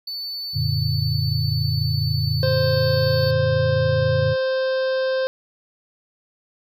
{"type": "tone", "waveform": "triangle", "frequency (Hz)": 4495, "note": "C#8", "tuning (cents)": 23, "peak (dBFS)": -26, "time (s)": [0.07, 3.31], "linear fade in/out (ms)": 5}
{"type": "chord", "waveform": "sine", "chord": "Gb augmented", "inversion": "none", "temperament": "equal", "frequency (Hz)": [92.5, 116.54, 146.83], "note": ["Gb2", "Bb2", "D3"], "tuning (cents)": [0, 0, 0], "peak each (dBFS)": [-25, -23, -23], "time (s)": [0.53, 4.36], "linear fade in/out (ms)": 50}
{"type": "harmonic tone", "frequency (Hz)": 523.3, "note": "C5", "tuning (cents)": 0, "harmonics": [1, 2, 3, 5, 6, 7, 8, 9, 10], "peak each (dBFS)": [-19, -36, -30, -44, -43, -39, -43, -40, -43], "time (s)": [2.43, 5.27], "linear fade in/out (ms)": 0}
{"effects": []}